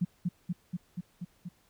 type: tone with echo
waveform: sine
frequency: 176.6 Hz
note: F3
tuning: 20 cents sharp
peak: -24 dBFS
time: 0.01-0.05 s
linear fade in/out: 10 ms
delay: 240 ms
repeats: 6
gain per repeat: -2 dB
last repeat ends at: 1.49 s
effects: pink hiss -67 dBFS RMS until 1.69 s